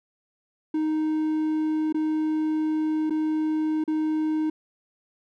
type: tone with dropouts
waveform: triangle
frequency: 311.1 Hz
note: D#4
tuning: in tune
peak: -20 dBFS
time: 0.74-4.5 s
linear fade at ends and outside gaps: 5 ms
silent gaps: 1.926-1.944 / 3.098-3.105 / 3.84-3.877 s
effects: none